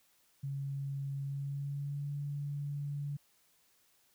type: tone with pitch glide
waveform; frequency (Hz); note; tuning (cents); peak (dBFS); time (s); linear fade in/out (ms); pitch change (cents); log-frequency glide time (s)
sine; 138.59 to 143.64; C#3 to D3; 0 to -38; -35; 0.43-3.17; 10; +62; 1.22-2.1
effects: white hiss -70 dBFS RMS until 4.14 s